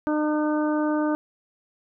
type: harmonic tone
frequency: 303 Hz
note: D#4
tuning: 46 cents flat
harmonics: 1 / 2 / 3 / 4 / 5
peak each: -22 / -28 / -32 / -34 / -36 dBFS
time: 0.07-1.15 s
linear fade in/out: 0 ms
effects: none